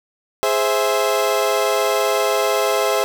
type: chord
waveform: 30% pulse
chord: Ab augmented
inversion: none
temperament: equal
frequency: 415.3 / 523.3 / 659.3 Hz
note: Ab4 / C5 / E5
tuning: 0 / 0 / 0 cents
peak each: -18 dBFS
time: 0.43-3.04 s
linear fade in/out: 0 ms
effects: none